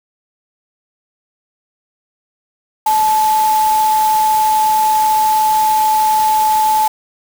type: tone in noise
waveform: sine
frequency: 866 Hz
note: A5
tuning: 28 cents flat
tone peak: -10 dBFS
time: 2.86-6.88 s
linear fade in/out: 5 ms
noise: white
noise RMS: -25 dBFS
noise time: 2.86-6.88 s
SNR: +12 dB
effects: none